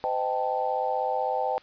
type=chord; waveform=sine; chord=A half-diminished seventh; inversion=first; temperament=equal with one note detuned; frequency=511.9 / 622.3 / 784 / 880 Hz; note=C5 / Eb5 / G5 / A5; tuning=-38 / 0 / 0 / 0 cents; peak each=-30 / -32 / -28 / -31 dBFS; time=0.04-1.58 s; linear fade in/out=0 ms; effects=white hiss -54 dBFS RMS until 1.62 s + resampled to 11025 Hz